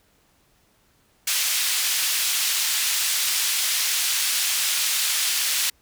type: band-pass noise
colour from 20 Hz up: pink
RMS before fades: -23 dBFS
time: 1.27-5.7 s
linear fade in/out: 5 ms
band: 2800 to 16000 Hz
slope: 12 dB/octave
effects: pink hiss -62 dBFS RMS until 5.81 s